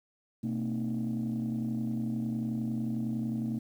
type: tone cluster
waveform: sine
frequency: 125.7 / 226.7 / 257.8 / 306.3 Hz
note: B2 / A#3 / C4 / D#4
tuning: +31 / -48 / -26 / -27 cents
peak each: -35 / -30 / -39 / -39 dBFS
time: 0.43-3.59 s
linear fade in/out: 10 ms
effects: tanh soft clip ceiling -25 dBFS + 10-bit